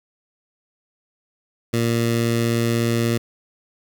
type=tone with notch filter; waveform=15% pulse; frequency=116.54 Hz; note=A#2; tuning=in tune; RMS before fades=-20 dBFS; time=1.73-3.18 s; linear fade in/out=10 ms; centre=970 Hz; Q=1.5; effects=8-bit